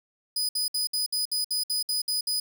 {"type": "tone bursts", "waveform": "sawtooth", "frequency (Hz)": 4978, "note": "D#8", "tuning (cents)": 0, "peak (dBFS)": -22, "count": 11, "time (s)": [0.36, 2.4], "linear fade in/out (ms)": 5, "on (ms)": 130, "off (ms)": 61, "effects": []}